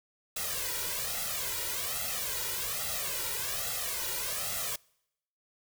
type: noise with flanger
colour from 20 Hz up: white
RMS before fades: -34 dBFS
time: 0.36-4.76 s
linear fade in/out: 5 ms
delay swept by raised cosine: 1.5 to 2.1 ms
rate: 1.2 Hz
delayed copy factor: +1
effects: noise-tail reverb RT60 0.8 s tail -26 dB re dry